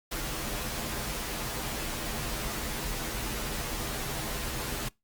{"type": "noise with comb filter", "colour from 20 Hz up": "pink", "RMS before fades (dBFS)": -34, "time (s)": [0.11, 4.89], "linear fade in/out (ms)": 10, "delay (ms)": 11, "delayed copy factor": -0.8, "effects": ["noise-tail reverb RT60 0.2 s tail -24 dB re dry", "Opus 48 kbps"]}